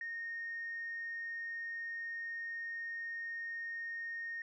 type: tone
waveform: sine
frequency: 1848 Hz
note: A#6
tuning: 16 cents flat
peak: -38 dBFS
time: 0.01-4.42 s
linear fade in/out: 2 ms
effects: tanh soft clip ceiling -34 dBFS